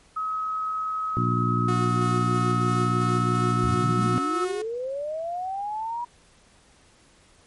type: tone with pitch glide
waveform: sine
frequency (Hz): 1276 to 1297.6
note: D#6 to E6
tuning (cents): +43 to -28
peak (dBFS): -25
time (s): 0.16-4.45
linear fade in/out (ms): 10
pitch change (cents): +29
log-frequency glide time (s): 2.48-3.42
type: harmonic tone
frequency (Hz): 59.5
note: A#1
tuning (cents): +36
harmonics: 2 / 3 / 4 / 5 / 6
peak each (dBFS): -24 / -28 / -30 / -32 / -34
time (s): 1.17-4.18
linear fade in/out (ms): 0
type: tone with tremolo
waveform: sawtooth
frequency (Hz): 363.2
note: F#4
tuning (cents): -32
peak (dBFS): -25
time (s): 1.68-4.62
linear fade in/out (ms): 5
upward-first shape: square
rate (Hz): 3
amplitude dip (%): 25
type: linear sweep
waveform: sine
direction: up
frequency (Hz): 57.8 to 970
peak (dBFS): -27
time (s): 3.63-6.05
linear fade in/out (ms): 10
effects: pink hiss -57 dBFS RMS until 7.46 s + MP3 48 kbps